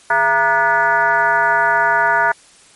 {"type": "tone with frequency modulation", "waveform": "sine", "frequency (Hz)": 1198, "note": "D6", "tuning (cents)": 34, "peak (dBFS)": -11, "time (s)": [0.1, 2.32], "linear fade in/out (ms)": 5, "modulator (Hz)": 261, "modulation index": 2, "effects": ["white hiss -47 dBFS RMS until 2.75 s", "MP3 48 kbps"]}